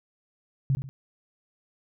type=tone with echo; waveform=sine; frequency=135.1 Hz; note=C#3; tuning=44 cents flat; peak=-20 dBFS; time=0.7-0.75 s; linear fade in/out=0 ms; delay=70 ms; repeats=2; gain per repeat=-9 dB; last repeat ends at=0.89 s; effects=none